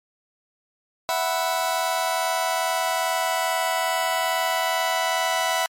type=chord; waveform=sawtooth; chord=E suspended second; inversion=none; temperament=just; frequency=659.3 / 741.7 / 988.9 Hz; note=E5 / F#5 / B5; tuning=0 / +4 / +2 cents; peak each=-22 dBFS; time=1.09-5.66 s; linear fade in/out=0 ms; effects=MP3 64 kbps